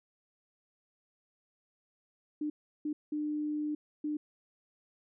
sine tone bursts at uneven times, 300 Hz, D4, 37 cents sharp, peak -31 dBFS, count 4, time 2.41-2.5 / 2.85-2.93 / 3.12-3.75 / 4.04-4.17 s, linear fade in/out 5 ms, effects none

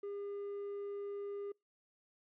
triangle tone with quantisation, 404 Hz, G#4, 48 cents flat, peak -38 dBFS, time 0.03-1.52 s, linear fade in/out 5 ms, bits 11, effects noise-tail reverb RT60 0.2 s tail -26 dB re dry + low-pass 2000 Hz 12 dB/octave

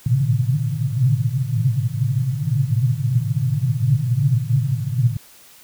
pink band-pass noise, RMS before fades -19 dBFS, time 0.06-5.17 s, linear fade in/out 5 ms, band 110 to 150 Hz, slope 96 dB/octave, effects white hiss -47 dBFS RMS until 5.63 s

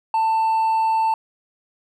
sine tone with hard clipping, 890 Hz, A5, 20 cents sharp, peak -17 dBFS, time 0.14-1.14 s, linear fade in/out 2 ms, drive 2 dB, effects none

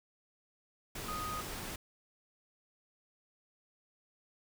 sine tone in noise, 1244.5 Hz, D#6, in tune, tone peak -38 dBFS, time 1.08-1.41 s, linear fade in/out 5 ms, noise pink, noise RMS -42 dBFS, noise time 0.95-1.76 s, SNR +1 dB, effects none

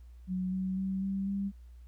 sine tone with pitch steps, 184.6 / 187.83 / 191.11 / 194.45 / 197.85 Hz, F#3 / F#3 / G3 / G3 / G3, -4 / +26 / -44 / -14 / +16 cents, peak -30 dBFS, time 0.27-1.52 s, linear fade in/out 50 ms, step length 250 ms, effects added 60 Hz sine -48 dBFS peak until 1.87 s + pink hiss -73 dBFS RMS until 1.87 s

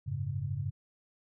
sine chord, F# suspended second, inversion none, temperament equal with one note detuned, 92.5 / 105.46 / 138.59 Hz, F#2 / G#2 / C#3, 0 / +27 / 0 cents, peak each -38 / -36 / -35 dBFS, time 0.06-0.71 s, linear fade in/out 20 ms, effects none

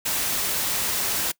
white noise, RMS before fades -25 dBFS, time 0.05-1.32 s, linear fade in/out 10 ms, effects noise-tail reverb RT60 0.1 s tail -22 dB re dry

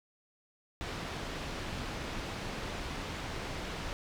pink low-pass noise, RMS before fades -39 dBFS, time 0.81-3.93 s, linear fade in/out 0 ms, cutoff 4500 Hz, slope 12 dB/octave, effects none

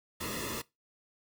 pink noise with comb filter, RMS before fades -37 dBFS, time 0.2-0.62 s, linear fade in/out 10 ms, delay 1.3 ms, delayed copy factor -0.9, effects noise-tail reverb RT60 0.2 s tail -20 dB re dry

